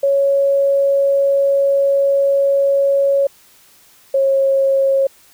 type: tone pair in turn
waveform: sine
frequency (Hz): 555 / 543.3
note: C#5 / C#5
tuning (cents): +2 / -35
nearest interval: unison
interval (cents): 37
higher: first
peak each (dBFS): -11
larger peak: neither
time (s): 0.03-3.27 / 4.14-5.07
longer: first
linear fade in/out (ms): 5
effects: white hiss -49 dBFS RMS until 5.33 s